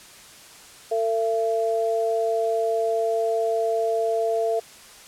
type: tone pair together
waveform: sine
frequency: 450 / 674.8 Hz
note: A4 / E5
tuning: +39 / +40 cents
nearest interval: perfect fifth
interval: 701 cents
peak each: -23 dBFS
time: 0.91-4.6 s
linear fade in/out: 10 ms
effects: white hiss -46 dBFS RMS until 5.07 s + low-pass 10000 Hz 12 dB/octave